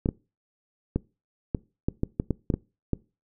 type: clicks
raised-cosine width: 3 ms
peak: -11 dBFS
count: 11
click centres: 0.059 / 0.089 / 0.96 / 1.548 / 1.885 / 2.034 / 2.199 / 2.307 / 2.502 / 2.54 / 2.933 s
effects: noise-tail reverb RT60 0.3 s tail -23 dB re dry